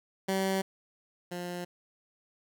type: tone pair in turn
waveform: 15% pulse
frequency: 191.9 / 176.71 Hz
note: G3 / F3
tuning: -37 / +21 cents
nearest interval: minor second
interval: 142 cents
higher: first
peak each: -21 / -29 dBFS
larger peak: first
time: 0.28-0.62 / 1.31-1.65 s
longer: neither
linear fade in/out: 10 ms
effects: none